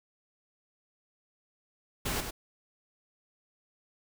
pink noise with echo, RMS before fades -32 dBFS, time 2.05-2.21 s, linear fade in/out 10 ms, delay 100 ms, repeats 1, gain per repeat -6 dB, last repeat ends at 2.31 s, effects none

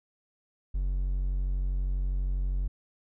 triangle tone, 46.19 Hz, F#1, 2 cents flat, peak -24 dBFS, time 0.74-2.68 s, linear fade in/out 10 ms, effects none

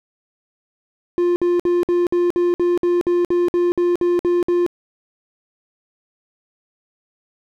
triangle tone bursts, 351 Hz, F4, 9 cents sharp, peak -12 dBFS, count 15, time 1.18-4.664 s, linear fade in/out 0 ms, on 180 ms, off 56 ms, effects none

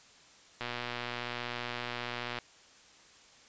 click train, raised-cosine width 0.3 ms, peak -20 dBFS, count 216, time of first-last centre 0.61-2.387 s, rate 121 Hz, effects white hiss -58 dBFS RMS until 3.48 s + resampled to 16000 Hz

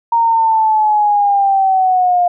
sine linear sweep, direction down, 932.3 to 703 Hz, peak -9 dBFS, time 0.12-2.28 s, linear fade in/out 5 ms, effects none

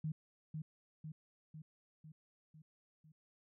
sine tone with echo, 155.56 Hz, D#3, in tune, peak -36 dBFS, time 0.04-0.12 s, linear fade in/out 5 ms, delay 500 ms, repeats 6, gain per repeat -4 dB, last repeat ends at 3.12 s, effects none

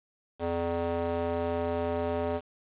square tone with band-pass filter, 84.8 Hz, E2, 50 cents sharp, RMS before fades -30 dBFS, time 0.39-2.41 s, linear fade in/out 50 ms, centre 570 Hz, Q 1.8, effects resampled to 8000 Hz + 8-bit

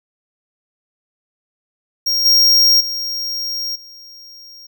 square tone with level steps, 5580 Hz, F8, 2 cents flat, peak -15 / -9 / -21 / -37 dBFS, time 2.06-4.67 s, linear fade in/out 10 ms, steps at 2.25 / 2.8 / 3.75 s, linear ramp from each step 10 ms, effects none

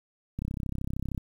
click train, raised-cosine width 5 ms, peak -20 dBFS, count 27, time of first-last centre 0.39-1.178 s, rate 33 Hz, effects 9-bit

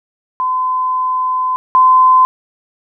sine tone pair in turn, 1021 / 1026.4 Hz, C6 / C6, -43 / -34 cents, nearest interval unison, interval 9 cents, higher second, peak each -13 / -5 dBFS, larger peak second, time 0.4-1.56 / 1.75-2.25 s, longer first, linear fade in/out 0 ms, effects none

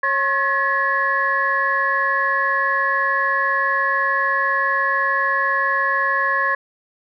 sine tone cluster, 547 / 1082 / 1695 / 1909 Hz, C#5 / C#6 / G#6 / A#6, -23 / -42 / +35 / +41 cents, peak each -27 / -20 / -19 / -26 dBFS, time 0.03-6.55 s, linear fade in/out 5 ms, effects tanh soft clip ceiling -6 dBFS

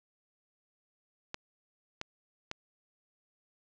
clicks, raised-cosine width 0.2 ms, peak -19 dBFS, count 3, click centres 1.344 / 2.014 / 2.514 s, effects low-pass 7000 Hz 12 dB/octave

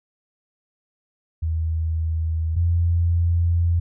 sine tone pair in turn, 80.7 / 85.31 Hz, E2 / F2, -36 / -40 cents, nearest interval minor second, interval 96 cents, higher second, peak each -20 / -16 dBFS, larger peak second, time 1.42-2.56 / 2.56-3.8 s, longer second, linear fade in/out 10 ms, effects none

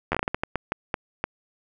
slowing click train, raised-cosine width 0.5 ms, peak -9 dBFS, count 13, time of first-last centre 0.12-1.24 s, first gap 11 ms, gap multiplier 1.35, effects none

